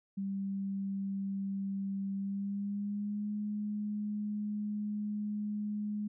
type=tone with pitch glide; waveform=sine; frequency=196 to 208.9 Hz; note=G3 to G#3; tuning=0 to +10 cents; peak=-33 dBFS; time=0.17-6.08 s; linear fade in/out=10 ms; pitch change=+110 cents; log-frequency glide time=2.15-3.32 s; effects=none